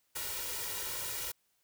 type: noise with comb filter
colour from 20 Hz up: white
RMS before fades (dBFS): -38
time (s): 0.15-1.32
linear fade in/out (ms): 10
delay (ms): 2.1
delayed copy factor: +0.75
effects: white hiss -75 dBFS RMS until 1.63 s